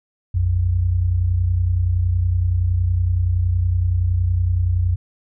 sine tone pair together, 59.29 / 90 Hz, A#1 / F#2, +30 / -47 cents, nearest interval perfect fifth, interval 723 cents, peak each -22 / -16 dBFS, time 0.34-4.96 s, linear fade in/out 10 ms, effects none

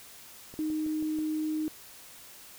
click train, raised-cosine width 2 ms, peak -33 dBFS, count 5, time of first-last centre 0.54-1.187 s, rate 6.18 Hz
sine tone, 310 Hz, D#4, 6 cents flat, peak -28 dBFS, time 0.59-1.68 s, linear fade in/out 0 ms
effects white hiss -50 dBFS RMS until 2.58 s

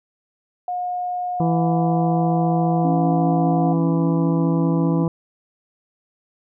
sine tone, 719 Hz, F#5, 50 cents flat, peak -22 dBFS, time 0.68-3.73 s, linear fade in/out 2 ms
harmonic tone, 166.1 Hz, E3, 13 cents sharp, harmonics 1 / 2 / 3 / 4 / 5 / 6 / 7, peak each -18 / -24 / -28 / -35 / -36 / -33 / -41 dBFS, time 1.4-5.08 s, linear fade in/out 2 ms
sine tone with tremolo, 277.2 Hz, C#4, in tune, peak -21 dBFS, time 2.84-5.04 s, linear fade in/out 10 ms, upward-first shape sine, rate 5.1 Hz, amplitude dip 25%
effects none

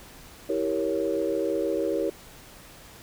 sine chord, E diminished seventh, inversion none, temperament equal with one note detuned, 325.8 / 392 / 466.2 / 554.4 Hz, E4 / G4 / Bb4 / Db5, -20 / 0 / 0 / 0 cents, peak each -29 dBFS, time 0.49-2.1 s, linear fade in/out 5 ms, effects tanh soft clip ceiling -13 dBFS + pink hiss -48 dBFS RMS until 3.02 s

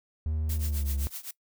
triangle tone with pitch glide, 77.78 to 69.7 Hz, D#2 to C#2, 0 to +10 cents, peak -25 dBFS, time 0.26-1.07 s, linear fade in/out 0 ms, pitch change -190 cents, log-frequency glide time 0.57-0.9 s
blue noise with tremolo, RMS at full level -36 dBFS, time 0.49-1.31 s, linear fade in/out 5 ms, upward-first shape triangle, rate 7.8 Hz, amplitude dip 95%
effects noise-tail reverb RT60 0.1 s tail -21 dB re dry

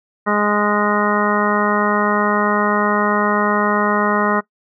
harmonic tone, 207.7 Hz, G#3, in tune, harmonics 1 / 2 / 3 / 4 / 5 / 6 / 7 / 9, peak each -20 / -22 / -23 / -25 / -22 / -21 / -25 / -25 dBFS, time 0.26-4.41 s, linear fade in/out 20 ms, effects noise-tail reverb RT60 0.1 s tail -20 dB re dry

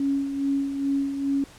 sine tone with tremolo, 277.2 Hz, C#4, in tune, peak -20 dBFS, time 0-1.44 s, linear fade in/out 2 ms, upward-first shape sine, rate 2.4 Hz, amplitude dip 55%, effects pink hiss -49 dBFS RMS until 1.58 s + low-pass 10000 Hz 12 dB/octave

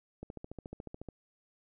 click train, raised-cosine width 2 ms, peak -29 dBFS, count 13, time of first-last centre 0.23-1.087 s, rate 14 Hz, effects none

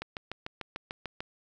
click train, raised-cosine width 0.3 ms, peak -20 dBFS, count 9, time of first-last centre 0.02-1.205 s, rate 6.75 Hz, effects none

